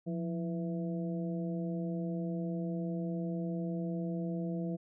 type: harmonic tone with a mistuned harmonic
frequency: 165.9 Hz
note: E3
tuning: 11 cents sharp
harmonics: 1 / 2 / 3 / 4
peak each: -34 / -40 / -44 / -46 dBFS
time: 0.06-4.77 s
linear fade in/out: 20 ms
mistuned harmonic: 1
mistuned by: +87 cents
effects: none